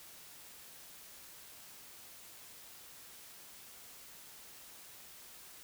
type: silence
effects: white hiss -54 dBFS RMS until 5.63 s